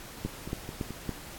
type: two click trains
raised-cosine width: 3 ms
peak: -18 / -24 dBFS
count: 4 / 4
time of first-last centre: 0.25-1.093 / 0.26-0.907 s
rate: 3.56 / 4.64 Hz
effects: pink hiss -45 dBFS RMS until 1.38 s + AAC 64 kbps